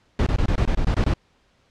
brown noise bursts, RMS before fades -19 dBFS, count 10, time 0.19-1.138 s, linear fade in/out 2 ms, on 75 ms, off 22 ms, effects pink hiss -62 dBFS RMS until 1.7 s + low-pass 5000 Hz 12 dB/octave

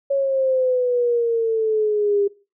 sine exponential sweep, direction down, 556 to 400 Hz, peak -16 dBFS, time 0.1-2.28 s, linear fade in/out 10 ms, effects noise-tail reverb RT60 0.3 s tail -19 dB re dry

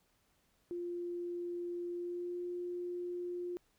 sine tone with pitch glide, 349.2 to 353.5 Hz, F4 to F4, 0 to +21 cents, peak -37 dBFS, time 0.71-3.57 s, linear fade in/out 0 ms, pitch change +21 cents, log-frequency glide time 1.93-2.42 s, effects pink hiss -74 dBFS RMS until 3.78 s

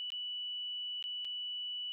sine tone with dropouts, 2960 Hz, F#7, in tune, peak -37 dBFS, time 0-1.92 s, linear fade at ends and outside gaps 0 ms, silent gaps 0.103-0.12 / 1.026-1.04 / 1.247-1.251 s, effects none

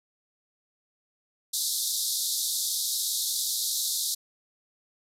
pink band-pass noise, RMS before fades -29 dBFS, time 1.53-4.15 s, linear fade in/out 10 ms, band 3600 to 14000 Hz, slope 96 dB/octave, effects none

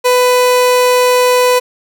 30% pulse tone, 498.1 Hz, B4, 15 cents sharp, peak -5 dBFS, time 0.04-1.6 s, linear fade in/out 20 ms, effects none

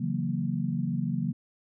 sine chord, F# dominant seventh, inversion second, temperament equal, 138.59 / 164.81 / 185 / 233.1 Hz, C#3 / E3 / F#3 / A#3, 0 / 0 / 0 / 0 cents, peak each -32 dBFS, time 0-1.33 s, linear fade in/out 10 ms, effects none

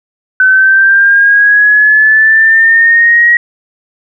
sine linear sweep, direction up, 1514 to 1905 Hz, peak -3 dBFS, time 0.4-3.37 s, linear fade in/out 2 ms, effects none

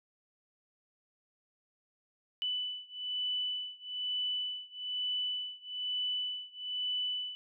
sine beating tone pair, 2986 / 2987.1 Hz, F#7 / F#7, +15 / +16 cents, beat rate 1.1 Hz, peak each -36 / -37 dBFS, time 2.42-7.35 s, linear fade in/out 0 ms, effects none

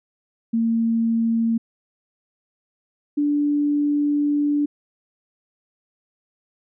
sine tone pair in turn, 228.3 / 291.8 Hz, A#3 / D4, -36 / -11 cents, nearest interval major third, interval 425 cents, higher second, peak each -17 dBFS, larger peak neither, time 0.53-1.58 / 3.17-4.66 s, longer second, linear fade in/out 10 ms, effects none

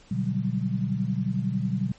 sine chord, G major seventh, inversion first, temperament equal, 123.47 / 146.83 / 185 / 196 Hz, B2 / D3 / F#3 / G3, 0 / 0 / 0 / 0 cents, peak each -29 / -32 / -28 / -29 dBFS, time 0.11-1.92 s, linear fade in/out 5 ms, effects pink hiss -55 dBFS RMS until 1.98 s + MP3 32 kbps

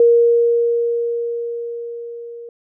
sine tone with level ramp, 470 Hz, A#4, 14 cents sharp, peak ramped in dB -7 to -31 dBFS, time 0-2.49 s, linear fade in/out 2 ms, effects none

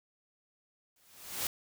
white noise with exponential growth, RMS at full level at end -31 dBFS, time 0.96-1.47 s, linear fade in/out 2 ms, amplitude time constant 110 ms, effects none

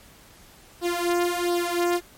sawtooth tone with flanger, 349.2 Hz, F4, in tune, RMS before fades -24 dBFS, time 0.81-2.01 s, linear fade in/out 50 ms, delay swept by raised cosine 0.21 to 3.01 ms, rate 1.4 Hz, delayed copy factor +0.8, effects pink hiss -51 dBFS RMS until 2.17 s + MP3 64 kbps

